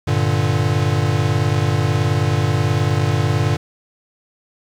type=chord; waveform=square; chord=G minor; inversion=none; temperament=equal; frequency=98 / 116.54 / 146.83 Hz; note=G2 / Bb2 / D3; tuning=0 / 0 / 0 cents; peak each=-20 dBFS; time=0.07-3.57 s; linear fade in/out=10 ms; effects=low-pass 7000 Hz 12 dB/octave + 7-bit